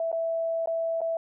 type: tone with dropouts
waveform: sine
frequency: 659.3 Hz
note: E5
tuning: in tune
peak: -25 dBFS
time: 0-1.17 s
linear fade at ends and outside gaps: 2 ms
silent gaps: 0.117-0.127 / 0.659-0.673 / 1.007-1.015 s
effects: none

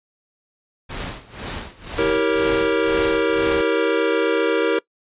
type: noise with tremolo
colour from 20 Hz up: pink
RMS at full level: -28 dBFS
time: 0.89-3.62 s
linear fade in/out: 10 ms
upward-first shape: sine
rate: 2 Hz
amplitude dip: 90%
type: chord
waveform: square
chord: E diminished seventh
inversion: none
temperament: equal with one note detuned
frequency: 323.8 / 392 / 466.2 / 554.4 Hz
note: E4 / G4 / Bb4 / Db5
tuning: -31 / 0 / 0 / 0 cents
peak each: -24 / -24 / -20 / -26 dBFS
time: 1.98-4.79 s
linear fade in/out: 5 ms
effects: noise-tail reverb RT60 0.1 s tail -22 dB re dry + resampled to 8000 Hz

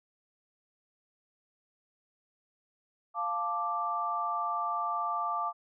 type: chord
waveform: sine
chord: D minor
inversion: first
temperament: equal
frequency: 698.5 / 880 / 1174.7 Hz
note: F5 / A5 / D6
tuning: 0 / 0 / 0 cents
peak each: -36 / -36 / -31 dBFS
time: 3.14-5.53 s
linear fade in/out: 50 ms
effects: none

